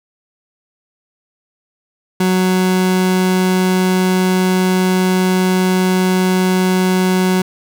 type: tone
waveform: 30% pulse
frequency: 185 Hz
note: F#3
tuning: in tune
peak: -9 dBFS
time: 2.2-7.42 s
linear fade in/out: 5 ms
effects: none